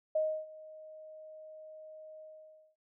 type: tone with ADSR envelope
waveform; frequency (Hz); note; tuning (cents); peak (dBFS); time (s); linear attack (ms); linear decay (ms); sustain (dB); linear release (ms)
sine; 624; D#5; +5; -26; 0.15-2.76; 7; 300; -21; 550
effects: none